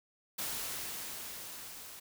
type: noise with level ramp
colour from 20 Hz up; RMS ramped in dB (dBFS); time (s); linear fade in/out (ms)
white; -37 to -49; 0.38-2; 10
effects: none